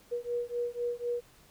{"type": "beating tone pair", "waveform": "sine", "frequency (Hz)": [478.6, 482.6], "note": ["A#4", "B4"], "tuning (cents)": [46, -40], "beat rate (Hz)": 4, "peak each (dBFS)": [-34, -34], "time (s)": [0.11, 1.21], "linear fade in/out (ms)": 20, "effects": ["pink hiss -60 dBFS RMS until 1.5 s"]}